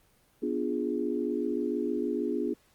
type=chord; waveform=sine; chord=B diminished seventh; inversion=none; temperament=equal; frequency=246.9 / 293.7 / 349.2 / 415.3 Hz; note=B3 / D4 / F4 / Ab4; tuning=0 / 0 / 0 / 0 cents; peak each=-33 dBFS; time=0.42-2.54 s; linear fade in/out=10 ms; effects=pink hiss -65 dBFS RMS until 2.74 s + Opus 24 kbps